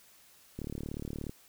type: click train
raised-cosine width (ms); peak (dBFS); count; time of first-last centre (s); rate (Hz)
3; -25; 27; 0.59-1.295; 36.9
effects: white hiss -60 dBFS RMS until 1.48 s